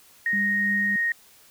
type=tone; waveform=sine; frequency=1864.7 Hz; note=A#6; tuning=in tune; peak=-21 dBFS; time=0.26-1.12 s; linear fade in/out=2 ms
type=tone with tremolo; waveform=sine; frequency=201.6 Hz; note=G3; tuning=49 cents sharp; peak=-27 dBFS; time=0.33-0.96 s; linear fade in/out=2 ms; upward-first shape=triangle; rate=3.2 Hz; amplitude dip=30%
effects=white hiss -54 dBFS RMS until 1.5 s